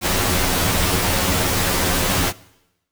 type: noise with comb filter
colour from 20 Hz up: pink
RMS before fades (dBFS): -19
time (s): 0.01-2.33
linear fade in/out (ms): 50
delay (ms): 11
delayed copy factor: +0.95
effects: noise-tail reverb RT60 0.9 s tail -21 dB re dry